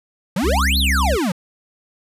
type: exponential two-way sweep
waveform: square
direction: up then down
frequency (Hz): 164.1 to 4435 to 164.1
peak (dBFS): -18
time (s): 0.36-1.32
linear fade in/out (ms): 5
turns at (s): 0.78
type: harmonic tone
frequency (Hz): 68.3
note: C#2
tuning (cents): -25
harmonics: 1 / 3 / 4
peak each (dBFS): -17 / -27 / -31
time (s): 0.42-1.18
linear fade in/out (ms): 50
effects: resampled to 32000 Hz